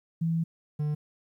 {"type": "tone pair in turn", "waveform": ["sine", "triangle"], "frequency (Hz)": [164.81, 149.7], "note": ["E3", "D3"], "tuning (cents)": [0, 33], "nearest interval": "major second", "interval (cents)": 167, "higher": "first", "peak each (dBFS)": -24, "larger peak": "neither", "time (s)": [[0.21, 0.44], [0.79, 0.95]], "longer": "first", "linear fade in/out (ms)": 10, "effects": ["11-bit"]}